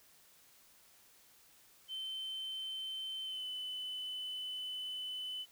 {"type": "tone with pitch glide", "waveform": "sine", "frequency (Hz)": [3084, 3015], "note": ["G7", "F#7"], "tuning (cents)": [-29, 32], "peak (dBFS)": -37, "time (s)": [1.88, 5.46], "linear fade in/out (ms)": 50, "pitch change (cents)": -39, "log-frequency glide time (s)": [3.23, 3.46], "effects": ["tanh soft clip ceiling -37 dBFS", "white hiss -64 dBFS RMS until 5.51 s"]}